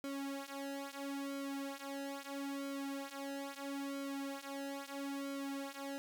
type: tone with flanger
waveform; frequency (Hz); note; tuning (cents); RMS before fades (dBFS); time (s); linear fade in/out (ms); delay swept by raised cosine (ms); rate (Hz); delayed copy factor
sawtooth; 277.2; C#4; 0; -43; 0.04-5.98; 0; 1.1 to 4.5; 0.76; -0.9
effects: none